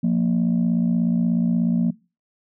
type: tone pair together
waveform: sine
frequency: 176.45 / 233.1 Hz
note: F3 / A#3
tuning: +18 / 0 cents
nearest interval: perfect fourth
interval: 482 cents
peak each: -18 dBFS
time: 0.03-1.91 s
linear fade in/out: 10 ms
effects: noise-tail reverb RT60 0.3 s tail -22 dB re dry + tanh soft clip ceiling -13 dBFS